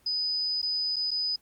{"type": "tone with dropouts", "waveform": "sine", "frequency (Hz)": 4991, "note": "D#8", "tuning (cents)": 5, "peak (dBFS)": -26, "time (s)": [0.06, 1.36], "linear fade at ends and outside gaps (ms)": 5, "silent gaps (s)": [[0.617, 0.627], [0.96, 0.964], [1.108, 1.113]], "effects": ["pink hiss -63 dBFS RMS until 1.41 s", "Opus 24 kbps"]}